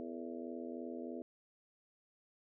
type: harmonic tone with a mistuned harmonic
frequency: 83.2 Hz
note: E2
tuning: 17 cents sharp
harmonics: 3 / 4 / 5 / 6 / 7 / 8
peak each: -45 / -47 / -49 / -51 / -52 / -53 dBFS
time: 0-1.22 s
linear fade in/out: 0 ms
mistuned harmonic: 6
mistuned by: -83 cents
effects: none